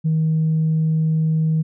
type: tone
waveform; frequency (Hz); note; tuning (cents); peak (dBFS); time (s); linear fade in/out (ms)
sine; 158.5; D#3; +32; -14; 0.04-1.63; 20
effects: tanh soft clip ceiling -12 dBFS